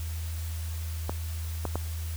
clicks, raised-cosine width 1 ms, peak -16 dBFS, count 3, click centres 1.095 / 1.653 / 1.756 s, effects added 81 Hz sine -31 dBFS peak until 2.16 s + white hiss -45 dBFS RMS until 2.16 s

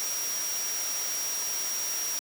sine tone in noise, 5680 Hz, F8, 28 cents sharp, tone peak -30 dBFS, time 0-2.19 s, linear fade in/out 0 ms, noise white, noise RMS -35 dBFS, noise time 0-2.19 s, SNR +2 dB, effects high-pass 300 Hz 12 dB/octave

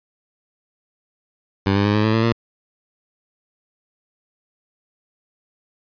15% pulse tone with pitch steps, 98 / 100.76 / 103.59 / 106.5 / 109.49 / 112.57 / 115.74 Hz, G2 / G2 / G#2 / G#2 / A2 / A2 / A#2, 0 / +48 / -4 / +44 / -8 / +40 / -12 cents, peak -9 dBFS, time 1.66-2.325 s, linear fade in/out 5 ms, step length 95 ms, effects resampled to 11025 Hz

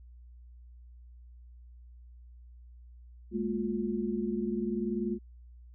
sine tone cluster, 207.4 / 227.8 / 354.2 Hz, G#3 / A#3 / F4, -2 / -40 / +24 cents, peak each -33 / -34 / -34 dBFS, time 3.31-5.19 s, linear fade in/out 50 ms, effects added 60 Hz sine -49 dBFS peak until 5.74 s

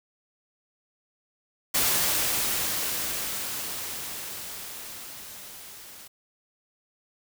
white noise with level ramp, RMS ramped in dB -23 to -46 dBFS, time 1.74-6.08 s, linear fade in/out 10 ms, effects none

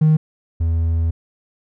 triangle tone pair in turn, 155.56 / 82.41 Hz, D#3 / E2, 0 / 0 cents, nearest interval major seventh, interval 1100 cents, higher first, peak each -7 / -13 dBFS, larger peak first, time 0.01-0.17 / 0.6-1.11 s, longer second, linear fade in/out 10 ms, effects tanh soft clip ceiling -6 dBFS

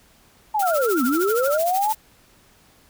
sine linear two-way sweep, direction down then up, 886 to 233.1 to 886 Hz, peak -18 dBFS, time 0.54-1.93 s, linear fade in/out 10 ms, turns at 1.04 s
blue noise with tremolo, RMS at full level -28 dBFS, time 0.59-1.95 s, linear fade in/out 5 ms, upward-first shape sine, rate 13 Hz, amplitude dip 80%
sine tone with vibrato, 1360 Hz, F6, 46 cents flat, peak -25 dBFS, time 0.62-1.58 s, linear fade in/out 10 ms, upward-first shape triangle, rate 12 Hz, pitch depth 97 cents each way
effects pink hiss -55 dBFS RMS until 2.89 s

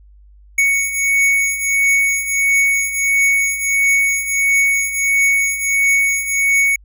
square beating tone pair, 2223 / 2224.5 Hz, C#7 / C#7, +4 / +5 cents, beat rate 1.5 Hz, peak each -20 / -15 dBFS, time 0.58-6.76 s, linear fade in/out 5 ms, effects added 50 Hz sine -42 dBFS peak until 6.84 s

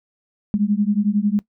sine beating tone pair, 201.4 / 212.4 Hz, G3 / G#3, +47 / +39 cents, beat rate 11 Hz, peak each -19 dBFS, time 0.54-1.39 s, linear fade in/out 0 ms, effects noise-tail reverb RT60 0.1 s tail -20 dB re dry

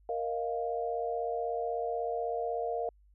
sine chord, Bb suspended fourth, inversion none, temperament equal, 466.2 / 622.3 / 698.5 Hz, Bb4 / Eb5 / F5, 0 / 0 / 0 cents, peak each -34 / -38 / -34 dBFS, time 0.09-2.89 s, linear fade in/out 2 ms, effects added 50 Hz sine -59 dBFS peak until 3.14 s

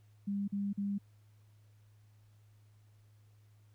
sine tone bursts, 200.5 Hz, G3, 39 cents sharp, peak -32 dBFS, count 3, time 0.27-0.984 s, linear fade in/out 10 ms, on 210 ms, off 42 ms, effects added 105 Hz sine -60 dBFS peak until 3.74 s + pink hiss -75 dBFS RMS until 3.74 s

